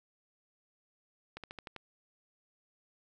slowing click train, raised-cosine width 0.3 ms, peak -27 dBFS, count 6, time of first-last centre 1.37-1.763 s, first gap 67 ms, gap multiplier 1.08, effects none

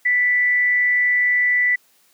sine tone with amplitude modulation, 1975.5 Hz, B6, in tune, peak -13 dBFS, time 0.05-1.76 s, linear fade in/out 10 ms, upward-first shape sine, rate 224 Hz, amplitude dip 30%, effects white hiss -58 dBFS RMS until 2.13 s + high-pass 150 Hz 12 dB/octave

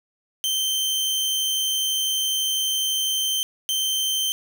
sawtooth tone pair in turn, 3114 / 3114 Hz, G7 / G7, -12 / -12 cents, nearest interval unison, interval 0 cents, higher neither, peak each -18 dBFS, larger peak neither, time 0.44-3.43 / 3.69-4.32 s, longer first, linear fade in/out 0 ms, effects none

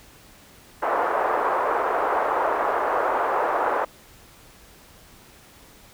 white band-pass noise, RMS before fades -23 dBFS, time 0.82-3.85 s, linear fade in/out 10 ms, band 420 to 1200 Hz, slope 24 dB/octave, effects pink hiss -50 dBFS RMS until 5.93 s

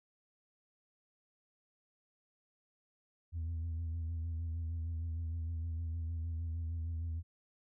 sine tone with vibrato, 82.41 Hz, E2, in tune, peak -33 dBFS, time 3.32-7.23 s, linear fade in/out 50 ms, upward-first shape sine, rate 6.5 Hz, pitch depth 42 cents each way, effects tanh soft clip ceiling -34 dBFS

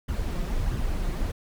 brown noise with flanger, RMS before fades -27 dBFS, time 0.08-1.32 s, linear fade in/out 10 ms, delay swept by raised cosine 0.61 to 5.71 ms, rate 1.5 Hz, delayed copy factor +0.5, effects none

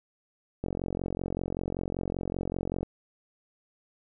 click train, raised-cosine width 2 ms, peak -18 dBFS, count 100, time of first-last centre 0.64-2.83 s, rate 45.2 Hz, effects none

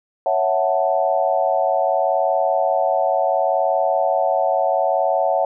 sine chord, F# minor seventh, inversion second, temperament equal, 554.4 / 659.3 / 740 / 880 Hz, C#5 / E5 / F#5 / A5, 0 / 0 / 0 / 0 cents, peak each -21 / -20 / -20 / -25 dBFS, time 0.26-5.45 s, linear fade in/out 2 ms, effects none

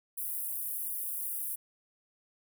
pink high-pass noise, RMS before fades -36 dBFS, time 0.17-1.56 s, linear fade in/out 10 ms, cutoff 10000 Hz, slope 48 dB/octave, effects none

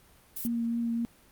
violet noise, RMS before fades -36 dBFS, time 0.36-0.47 s, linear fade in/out 5 ms
sine tone with vibrato, 233.1 Hz, A#3, in tune, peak -27 dBFS, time 0.45-1.05 s, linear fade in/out 0 ms, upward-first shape triangle, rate 3.7 Hz, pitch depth 15 cents each way
effects pink hiss -59 dBFS RMS until 1.31 s + Opus 32 kbps

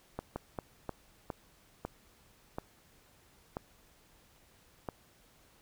slowing click train, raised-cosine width 1 ms, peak -22 dBFS, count 9, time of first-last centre 0.19-4.888 s, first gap 170 ms, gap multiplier 1.34, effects pink hiss -64 dBFS RMS until 5.61 s

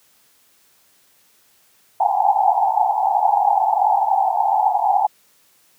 white band-pass noise, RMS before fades -17 dBFS, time 2-5.07 s, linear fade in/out 5 ms, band 740 to 870 Hz, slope 96 dB/octave, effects white hiss -57 dBFS RMS until 5.78 s + high-pass 80 Hz 12 dB/octave

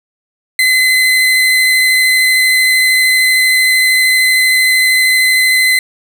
35% pulse tone with vibrato, 2038 Hz, C7, 46 cents flat, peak -6 dBFS, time 0.59-5.79 s, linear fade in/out 2 ms, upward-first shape sine, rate 13 Hz, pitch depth 9 cents each way, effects none

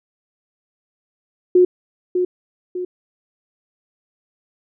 sine tone with echo, 361.9 Hz, F#4, 38 cents flat, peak -8 dBFS, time 1.55-1.65 s, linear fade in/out 5 ms, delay 600 ms, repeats 2, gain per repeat -7 dB, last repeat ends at 2.85 s, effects none

